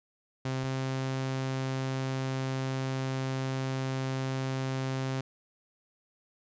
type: tone pair in turn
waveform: sawtooth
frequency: 131.4 / 132.39 Hz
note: C3 / C3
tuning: +8 / +21 cents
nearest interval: unison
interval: 13 cents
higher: second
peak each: -26 dBFS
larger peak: neither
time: 0.45-0.64 / 0.64-5.21 s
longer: second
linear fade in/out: 5 ms
effects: resampled to 16000 Hz